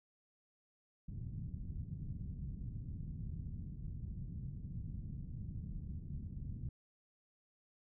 white low-pass noise, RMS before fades -44 dBFS, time 1.08-6.69 s, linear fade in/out 5 ms, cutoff 160 Hz, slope 24 dB/octave, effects none

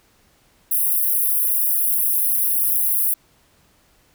white high-pass noise, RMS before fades -19 dBFS, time 0.71-3.14 s, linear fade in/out 5 ms, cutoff 10000 Hz, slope 96 dB/octave, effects pink hiss -58 dBFS RMS until 4.14 s

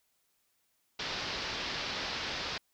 white low-pass noise, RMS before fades -37 dBFS, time 0.99-2.58 s, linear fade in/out 5 ms, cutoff 5200 Hz, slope 48 dB/octave, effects white hiss -75 dBFS RMS until 2.73 s

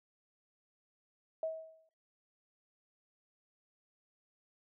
sine tone with exponential decay, 642 Hz, E5, 46 cents flat, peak -31 dBFS, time 1.43-1.89 s, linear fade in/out 2 ms, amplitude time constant 100 ms, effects noise-tail reverb RT60 0.7 s tail -22 dB re dry

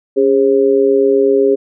sine tone with amplitude modulation, 407.5 Hz, G#4, 33 cents flat, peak -4 dBFS, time 0.16-1.56 s, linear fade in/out 20 ms, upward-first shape sine, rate 128 Hz, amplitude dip 90%, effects none

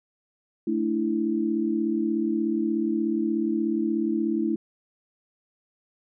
sine chord, A suspended fourth, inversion none, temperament just, 220 / 293.3 / 330 Hz, A3 / D4 / E4, 0 / -2 / +2 cents, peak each -27 / -29 / -25 dBFS, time 0.67-4.56 s, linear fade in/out 5 ms, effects none

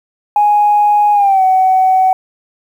sine tone with pitch glide, 830.6 to 752.9 Hz, G#5 to F#5, 0 to +30 cents, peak -6 dBFS, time 0.36-2.13 s, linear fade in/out 2 ms, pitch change -170 cents, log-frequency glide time 1.13-1.43 s, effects tanh soft clip ceiling -2 dBFS + 7-bit

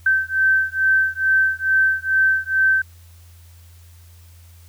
sine beating tone pair, 1548 / 1550.3 Hz, G6 / G6, -22 / -20 cents, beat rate 2.3 Hz, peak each -18 dBFS, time 0.06-2.82 s, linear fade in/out 5 ms, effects added 85 Hz sine -43 dBFS peak until 4.68 s + white hiss -54 dBFS RMS until 4.68 s

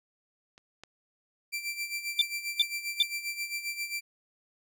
clicks, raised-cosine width 0.2 ms, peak -35 / -27 dBFS, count 2, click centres 0.579 / 0.836 s
sawtooth tone with tremolo, 2349 Hz, D7, in tune, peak -27 dBFS, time 1.52-4.01 s, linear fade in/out 20 ms, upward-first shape sine, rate 7.5 Hz, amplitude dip 70%
sine tone bursts, 3553 Hz, A7, 16 cents sharp, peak -19 dBFS, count 3, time 2.19-3.025 s, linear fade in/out 2 ms, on 25 ms, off 380 ms
effects none

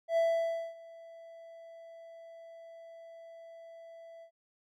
triangle tone with ADSR envelope, 664 Hz, E5, 12 cents sharp, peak -22 dBFS, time 0.08-4.31 s, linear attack 90 ms, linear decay 570 ms, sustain -24 dB, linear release 86 ms, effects none

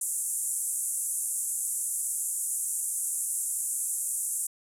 white band-pass noise, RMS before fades -31 dBFS, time 0.01-4.47 s, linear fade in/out 5 ms, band 7500 to 11000 Hz, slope 48 dB/octave, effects none

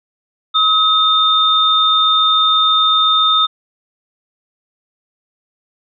sine tone pair together, 1274 / 3627 Hz, D#6 / A#7, +41 / -48 cents, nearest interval octave + tritone, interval 1811 cents, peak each -13 / -12 dBFS, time 0.54-3.47 s, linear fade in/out 20 ms, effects none

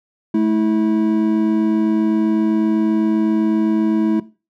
triangle tone pair together, 216.4 / 324.2 Hz, A3 / E4, -29 / -29 cents, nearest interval perfect fifth, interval 700 cents, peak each -14 dBFS, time 0.34-4.2 s, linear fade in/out 5 ms, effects noise-tail reverb RT60 0.3 s tail -17 dB re dry

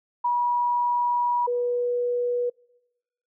sine tone pair in turn, 967 / 486.6 Hz, B5 / B4, -37 / -26 cents, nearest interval octave, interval 1189 cents, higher first, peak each -20 / -22 dBFS, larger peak first, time 0.24-1.47 / 1.47-2.5 s, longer first, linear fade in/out 10 ms, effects noise-tail reverb RT60 1.0 s tail -26 dB re dry

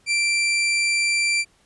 sawtooth tone, 2352 Hz, D7, 2 cents sharp, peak -15 dBFS, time 0.06-1.45 s, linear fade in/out 50 ms, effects pink hiss -60 dBFS RMS until 1.65 s + resampled to 24000 Hz

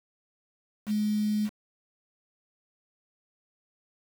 sine tone with quantisation, 211 Hz, G#3, 28 cents sharp, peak -24 dBFS, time 0.86-1.5 s, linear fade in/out 50 ms, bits 7, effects none

